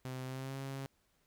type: tone with pitch glide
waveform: sawtooth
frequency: 129.3 to 135.65 Hz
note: C3 to C#3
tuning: -20 to -37 cents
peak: -36 dBFS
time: 0.05-0.86 s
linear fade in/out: 0 ms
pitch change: +83 cents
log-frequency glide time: 0.25-0.56 s
effects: pink hiss -75 dBFS RMS until 1.26 s